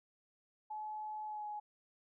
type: tone with pitch glide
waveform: sine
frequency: 855 to 839.3 Hz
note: A5 to G#5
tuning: -50 to +18 cents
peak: -40 dBFS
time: 0.7-1.6 s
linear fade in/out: 10 ms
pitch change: -32 cents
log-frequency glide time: 1.26-1.46 s
effects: none